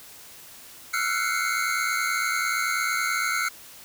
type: tone cluster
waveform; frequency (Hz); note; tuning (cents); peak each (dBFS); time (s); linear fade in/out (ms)
square; 1326 / 1395 / 1487 / 2096 / 2213; E6 / F6 / F#6 / C7 / C#7; +10 / -2 / +8 / +2 / -3; -31; 0.93-3.49; 10
effects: white hiss -46 dBFS RMS until 3.84 s